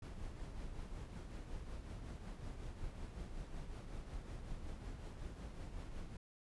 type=noise with tremolo; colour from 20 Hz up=brown; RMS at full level=-45 dBFS; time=0.02-6.17 s; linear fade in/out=5 ms; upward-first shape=triangle; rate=5.4 Hz; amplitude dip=50%; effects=resampled to 24000 Hz